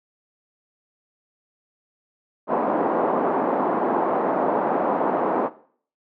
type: band-pass noise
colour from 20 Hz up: white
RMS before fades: -22 dBFS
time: 2.47-5.5 s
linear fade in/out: 50 ms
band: 220 to 940 Hz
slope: 24 dB/octave
effects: noise-tail reverb RT60 0.5 s tail -17 dB re dry